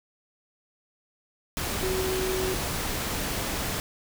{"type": "tone in noise", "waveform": "sine", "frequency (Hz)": 374.7, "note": "F#4", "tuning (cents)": 22, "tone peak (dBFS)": -27, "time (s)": [1.83, 2.54], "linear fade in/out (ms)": 0, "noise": "pink", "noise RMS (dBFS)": -30, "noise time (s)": [1.57, 3.8], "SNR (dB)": 0, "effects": []}